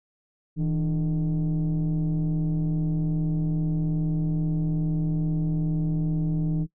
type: tone with frequency modulation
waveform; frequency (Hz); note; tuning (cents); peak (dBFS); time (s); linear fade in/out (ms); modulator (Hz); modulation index
sine; 160.2; E3; -49; -20; 0.56-6.67; 50; 139; 0.69
effects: noise-tail reverb RT60 0.1 s tail -21 dB re dry + tanh soft clip ceiling -20 dBFS